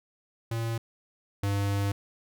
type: tone pair in turn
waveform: square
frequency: 114.6 / 100.14 Hz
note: A#2 / G2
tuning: -29 / +37 cents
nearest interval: major second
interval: 234 cents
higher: first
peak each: -29 / -26 dBFS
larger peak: second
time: 0.51-0.78 / 1.43-1.92 s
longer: second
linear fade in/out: 5 ms
effects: none